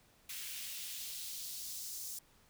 white noise with high-pass filter sweep, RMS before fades -44 dBFS, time 0.29-2.19 s, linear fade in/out 5 ms, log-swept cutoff 2200 to 6300 Hz, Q 1.4, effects pink hiss -67 dBFS RMS until 2.49 s

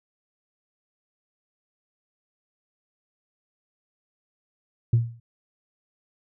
sine tone with exponential decay, 116.54 Hz, A#2, in tune, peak -11 dBFS, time 4.93-5.2 s, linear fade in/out 5 ms, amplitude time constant 58 ms, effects tanh soft clip ceiling -12 dBFS

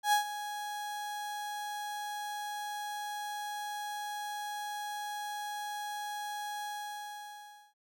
35% pulse tone with ADSR envelope, 831 Hz, G#5, 1 cent sharp, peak -21 dBFS, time 0.03-7.74 s, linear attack 96 ms, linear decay 110 ms, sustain -14 dB, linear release 1100 ms, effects none

